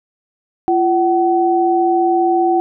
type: tone pair together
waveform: sine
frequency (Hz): 343.4 / 755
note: F4 / F#5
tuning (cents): -29 / +35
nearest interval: octave + major second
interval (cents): 1364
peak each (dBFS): -14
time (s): 0.68-2.6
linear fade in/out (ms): 0
effects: none